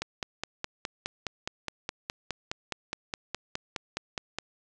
click train, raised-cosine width 0.2 ms, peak -14 dBFS, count 22, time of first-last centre 0.02-4.386 s, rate 4.81 Hz, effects resampled to 24000 Hz + 9-bit

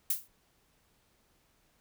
violet noise with exponential decay, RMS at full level -25 dBFS, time 0.1-0.28 s, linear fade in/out 5 ms, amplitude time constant 37 ms, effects pink hiss -70 dBFS RMS until 1.8 s

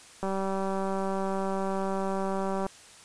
click train, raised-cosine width 1 ms, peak -18 dBFS, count 471, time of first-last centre 0.23-2.665 s, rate 193 Hz, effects white hiss -51 dBFS RMS until 3.04 s + resampled to 22050 Hz

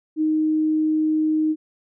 sine tone, 311.1 Hz, D#4, in tune, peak -17 dBFS, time 0.16-1.56 s, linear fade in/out 50 ms, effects none

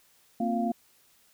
sine tone cluster, 230.8 / 260.5 / 349.6 / 696 Hz, A#3 / C4 / F4 / F5, -17 / -7 / +2 / -6 cents, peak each -28 / -33 / -36 / -30 dBFS, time 0.4-0.72 s, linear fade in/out 5 ms, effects white hiss -63 dBFS RMS until 1.33 s

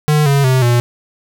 square tone with pitch steps, 150.8 / 139.89 / 129.77 / 120.38 Hz, D3 / C#3 / C3 / B2, +46 / +16 / -14 / -44 cents, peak -10 dBFS, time 0.08-0.8 s, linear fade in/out 0 ms, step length 180 ms, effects none

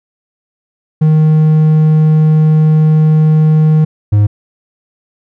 triangle tone pair in turn, 155.56 / 103.82 Hz, D#3 / G#2, 0 / 0 cents, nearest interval perfect fifth, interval 700 cents, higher first, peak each -3 dBFS, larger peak neither, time 1.01-3.85 / 4.12-4.27 s, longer first, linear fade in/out 10 ms, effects none

